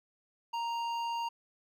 triangle tone with hard clipping, 932.3 Hz, A#5, in tune, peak -34 dBFS, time 0.53-1.29 s, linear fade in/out 10 ms, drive 14 dB, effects none

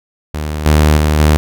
sawtooth tone with level steps, 76 Hz, D#2, 40 cents flat, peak -14 / -3 / -6 / -3 dBFS, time 0.34-1.37 s, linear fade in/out 0 ms, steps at 0.66 / 0.97 / 1.19 s, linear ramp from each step 2 ms, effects none

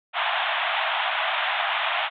pink band-pass noise, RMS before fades -25 dBFS, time 0.13-2.1 s, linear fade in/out 50 ms, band 640 to 3600 Hz, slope 96 dB/octave, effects none

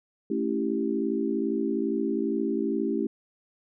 sine chord, A dominant seventh, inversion none, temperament equal, 220 / 277.2 / 329.6 / 392 Hz, A3 / C#4 / E4 / G4, 0 / 0 / 0 / 0 cents, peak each -30 dBFS, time 0.3-3.07 s, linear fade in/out 5 ms, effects none

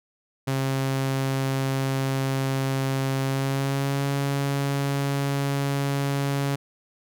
sawtooth tone with pitch glide, 134.6 to 139.59 Hz, C3 to C#3, +49 to +12 cents, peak -19 dBFS, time 0.47-6.56 s, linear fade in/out 10 ms, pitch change +63 cents, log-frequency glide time 3.21-4.08 s, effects none

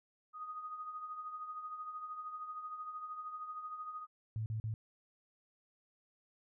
sine tone with tremolo, 1244.5 Hz, D#6, in tune, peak -39 dBFS, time 0.33-4.07 s, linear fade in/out 50 ms, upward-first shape triangle, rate 13 Hz, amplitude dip 60%
sine tone bursts, 110 Hz, A2, in tune, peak -35 dBFS, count 3, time 4.36-4.74 s, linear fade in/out 0 ms, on 100 ms, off 40 ms
effects none

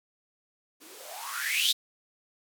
violet noise with band-pass filter sweep, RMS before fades -31 dBFS, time 0.8-1.73 s, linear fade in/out 20 ms, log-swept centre 270 to 3900 Hz, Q 9.4, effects none

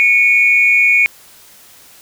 sine tone pair together, 2217 / 2436 Hz, C#7 / D#7, 0 / -37 cents, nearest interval major second, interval 163 cents, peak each -10 dBFS, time 0-1.06 s, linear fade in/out 0 ms, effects tanh soft clip ceiling 0 dBFS + white hiss -43 dBFS RMS until 2.01 s

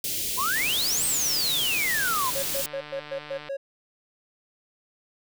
white band-stop noise, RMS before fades -29 dBFS, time 0.04-2.66 s, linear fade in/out 2 ms, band 500 to 2500 Hz, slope 24 dB/octave
sine exponential two-way sweep, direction up then down, 966 to 8550 to 966 Hz, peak -24 dBFS, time 0.37-2.31 s, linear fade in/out 20 ms, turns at 1.05 s
click train, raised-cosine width 0.3 ms, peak -24 dBFS, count 437, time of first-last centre 0.56-3.486 s, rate 149 Hz
triangle tone bursts, 550 Hz, C#5, 14 cents flat, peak -26 dBFS, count 7, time 2.35-3.57 s, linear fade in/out 10 ms, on 80 ms, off 110 ms
effects none

